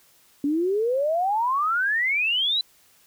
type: exponential sweep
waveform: sine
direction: up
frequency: 278.2 to 4034 Hz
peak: -20 dBFS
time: 0.44-2.61 s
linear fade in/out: 2 ms
effects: white hiss -58 dBFS RMS until 3.06 s